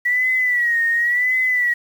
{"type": "tone with vibrato", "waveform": "sine", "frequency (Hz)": 1938, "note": "B6", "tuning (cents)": -33, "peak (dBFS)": -15, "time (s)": [0.05, 1.74], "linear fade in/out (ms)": 10, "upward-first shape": "sine", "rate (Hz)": 0.93, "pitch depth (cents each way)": 80, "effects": ["7-bit"]}